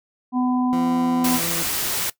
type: harmonic tone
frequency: 250.9 Hz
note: B3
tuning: 28 cents sharp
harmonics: 1 / 3 / 4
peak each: -18 / -28 / -30 dBFS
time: 0.32-1.4 s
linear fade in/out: 50 ms
type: tone with pitch glide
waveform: 20% pulse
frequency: 171.1 to 167.68 Hz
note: F3 to E3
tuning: -35 to +30 cents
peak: -24 dBFS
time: 0.73-1.63 s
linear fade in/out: 0 ms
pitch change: -35 cents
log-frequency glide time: 1.27-1.34 s
type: noise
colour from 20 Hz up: white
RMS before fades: -24 dBFS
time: 1.24-2.1 s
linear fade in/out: 5 ms
effects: noise-tail reverb RT60 0.1 s tail -18 dB re dry